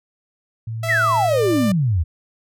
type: tone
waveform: sine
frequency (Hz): 112.8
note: A2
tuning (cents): +44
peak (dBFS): -24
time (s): 0.67-1.73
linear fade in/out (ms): 5
type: tone with pitch glide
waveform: sawtooth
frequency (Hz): 659.3 to 594.2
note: E5 to D5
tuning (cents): 0 to +20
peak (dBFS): -20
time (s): 0.83-1.72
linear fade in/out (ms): 5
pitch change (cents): -180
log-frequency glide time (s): 1.27-1.42
type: exponential sweep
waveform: sine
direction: down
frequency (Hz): 2100 to 75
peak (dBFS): -15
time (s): 0.88-2.04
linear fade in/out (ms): 20
effects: none